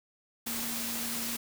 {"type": "tone in noise", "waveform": "sine", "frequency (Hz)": 233.1, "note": "A#3", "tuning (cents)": 0, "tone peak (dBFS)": -40, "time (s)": [0.46, 1.37], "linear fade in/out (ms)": 10, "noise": "white", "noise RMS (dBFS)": -35, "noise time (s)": [0.46, 1.37], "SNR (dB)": -8, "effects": []}